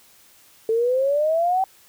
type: exponential sweep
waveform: sine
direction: up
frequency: 440 to 775 Hz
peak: -17 dBFS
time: 0.69-1.64 s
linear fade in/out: 2 ms
effects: white hiss -53 dBFS RMS until 1.88 s